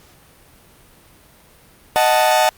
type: chord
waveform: 40% pulse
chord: D# diminished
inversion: none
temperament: equal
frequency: 622.3 / 740 / 880 Hz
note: D#5 / F#5 / A5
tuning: 0 / 0 / 0 cents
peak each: -16 dBFS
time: 1.96-2.49 s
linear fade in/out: 0 ms
effects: pink hiss -49 dBFS RMS until 2.57 s + Opus 48 kbps